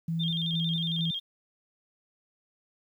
sine tone with tremolo, 164.81 Hz, E3, in tune, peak -27 dBFS, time 0.08-1.11 s, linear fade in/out 5 ms, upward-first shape square, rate 2.2 Hz, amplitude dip 25%
sine tone with vibrato, 3407 Hz, G#7, 44 cents sharp, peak -30 dBFS, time 0.19-1.2 s, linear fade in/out 20 ms, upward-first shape square, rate 11 Hz, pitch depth 88 cents each way
effects 10-bit

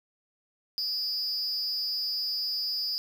triangle tone with amplitude modulation, 4940 Hz, D#8, 13 cents flat, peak -23 dBFS, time 0.78-2.98 s, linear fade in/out 0 ms, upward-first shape sine, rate 292 Hz, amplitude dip 95%, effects 9-bit

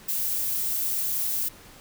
violet noise, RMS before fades -27 dBFS, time 0.08-1.49 s, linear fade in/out 10 ms, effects pink hiss -49 dBFS RMS until 1.8 s

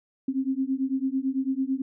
sine beating tone pair, 261.6 / 270.6 Hz, C4 / C#4, 0 / -42 cents, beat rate 9 Hz, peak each -27 dBFS, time 0.28-1.82 s, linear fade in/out 5 ms, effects none

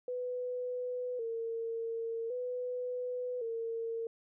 sine tone with vibrato, 476.6 Hz, A#4, 38 cents sharp, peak -34 dBFS, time 0.08-4.07 s, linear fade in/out 2 ms, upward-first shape square, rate 0.45 Hz, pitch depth 73 cents each way, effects none

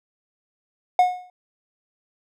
triangle tone with exponential decay, 726 Hz, F#5, 33 cents flat, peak -8 dBFS, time 0.99-1.3 s, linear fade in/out 2 ms, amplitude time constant 67 ms, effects none

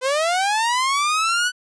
sawtooth linear sweep, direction up, 500 to 1500 Hz, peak -14 dBFS, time 0.01-1.52 s, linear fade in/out 50 ms, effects resampled to 22050 Hz

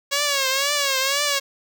5% pulse tone with vibrato, 554.4 Hz, C#5, in tune, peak -8 dBFS, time 0.11-1.4 s, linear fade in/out 20 ms, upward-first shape triangle, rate 2 Hz, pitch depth 110 cents each way, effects none

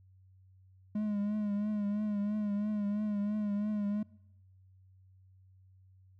triangle tone with vibrato, 207.7 Hz, G#3, in tune, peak -28 dBFS, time 0.95-4.03 s, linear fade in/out 5 ms, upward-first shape triangle, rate 3 Hz, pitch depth 54 cents each way, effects noise-tail reverb RT60 1.0 s tail -25 dB re dry + added 94 Hz sine -58 dBFS peak until 6.19 s

